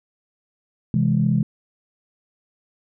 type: chord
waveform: sine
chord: C augmented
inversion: none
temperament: equal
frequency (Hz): 130.81 / 164.81 / 207.7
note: C3 / E3 / G#3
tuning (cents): 0 / 0 / 0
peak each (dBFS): -20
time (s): 0.94-1.43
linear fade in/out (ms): 2
effects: tanh soft clip ceiling -6 dBFS